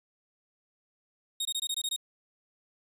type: tone bursts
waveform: sawtooth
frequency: 3734 Hz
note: A#7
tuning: 2 cents sharp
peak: -26 dBFS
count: 8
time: 1.4-1.963 s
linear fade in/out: 5 ms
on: 52 ms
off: 21 ms
effects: resampled to 32000 Hz